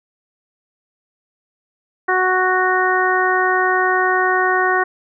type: harmonic tone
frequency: 370 Hz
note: F#4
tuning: in tune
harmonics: 1 / 2 / 3 / 4 / 5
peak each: -20 / -20 / -20 / -20 / -20 dBFS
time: 2.08-4.84 s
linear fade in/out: 10 ms
effects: none